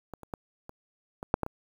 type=clicks; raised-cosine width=1 ms; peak=-25 / -30 / -20 / -28 / -23 / -7 / -14 / -21 dBFS; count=8; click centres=0.137 / 0.233 / 0.338 / 0.694 / 1.229 / 1.341 / 1.433 / 1.464 s; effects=8-bit